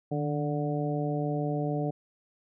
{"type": "harmonic tone with a mistuned harmonic", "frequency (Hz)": 146.7, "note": "D3", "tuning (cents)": -2, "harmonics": [1, 2, 3, 4, 5], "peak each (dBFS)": [-30, -33, -35, -36, -37], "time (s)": [0.11, 1.91], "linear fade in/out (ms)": 10, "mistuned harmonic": 1, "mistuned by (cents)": 52, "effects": []}